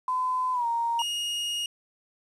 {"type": "tone with pitch glide", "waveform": "sine", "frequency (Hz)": [1016, 931.7], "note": ["B5", "A#5"], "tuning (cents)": [49, -1], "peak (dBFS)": -24, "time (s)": [0.08, 1.02], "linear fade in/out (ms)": 2, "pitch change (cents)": -150, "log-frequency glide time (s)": [0.53, 0.66]}
{"type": "tone", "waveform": "40% pulse", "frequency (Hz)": 2865, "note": "F7", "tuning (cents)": 44, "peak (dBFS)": -27, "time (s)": [0.99, 1.66], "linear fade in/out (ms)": 2}
{"effects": ["resampled to 24000 Hz", "9-bit"]}